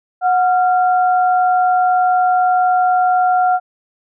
sine tone pair together, 732.1 / 1382 Hz, F#5 / F6, -19 / -19 cents, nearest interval major seventh, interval 1100 cents, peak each -11 / -21 dBFS, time 0.21-3.6 s, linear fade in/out 50 ms, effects none

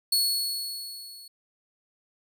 sawtooth tone with level ramp, 4379 Hz, C#8, 22 cents flat, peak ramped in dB -17 to -42 dBFS, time 0.12-1.28 s, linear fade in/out 5 ms, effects none

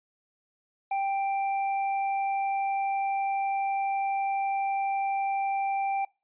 sine tone with tanh clipping, 786 Hz, G5, 4 cents sharp, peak -27 dBFS, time 0.91-6.05 s, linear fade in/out 5 ms, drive 9 dB, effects noise-tail reverb RT60 0.3 s tail -24 dB re dry + resampled to 8000 Hz

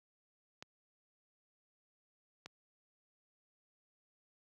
clicks, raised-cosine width 0.2 ms, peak -29 dBFS, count 2, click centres 0.625 / 2.46 s, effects high-pass 100 Hz 12 dB/octave

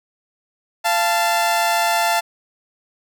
sawtooth tone pair together, 688.4 / 880 Hz, F5 / A5, -25 / 0 cents, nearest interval major third, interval 425 cents, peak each -15 dBFS, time 0.84-2.21 s, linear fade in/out 20 ms, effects none

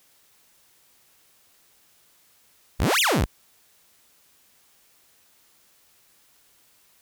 sawtooth exponential two-way sweep, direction up then down, 35.75 to 3741 to 35.75 Hz, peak -15 dBFS, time 2.79-3.26 s, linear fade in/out 20 ms, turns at 3 s, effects white hiss -60 dBFS RMS until 7.01 s

